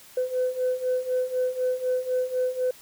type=beating tone pair; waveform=sine; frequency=504 / 508 Hz; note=B4 / B4; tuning=+35 / +49 cents; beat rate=4 Hz; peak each=-27 / -24 dBFS; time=0.17-2.71 s; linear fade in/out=5 ms; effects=tanh soft clip ceiling -18 dBFS + white hiss -50 dBFS RMS until 2.81 s